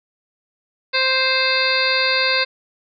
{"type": "harmonic tone", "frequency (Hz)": 523.3, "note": "C5", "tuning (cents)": 0, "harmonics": [1, 2, 3, 4, 5, 7, 8, 9], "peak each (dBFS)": [-24, -26, -23, -23, -23, -25, -23, -24], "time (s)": [0.93, 2.45], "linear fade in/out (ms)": 20, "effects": []}